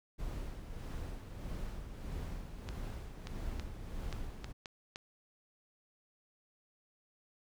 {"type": "noise with tremolo", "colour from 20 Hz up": "brown", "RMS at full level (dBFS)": -40, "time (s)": [0.18, 4.53], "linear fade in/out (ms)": 20, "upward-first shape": "sine", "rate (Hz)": 1.6, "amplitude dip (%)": 50}
{"type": "clicks", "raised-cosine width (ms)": 0.2, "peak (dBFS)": -26, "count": 7, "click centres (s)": [2.689, 3.271, 3.597, 4.127, 4.444, 4.658, 4.959]}
{"effects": []}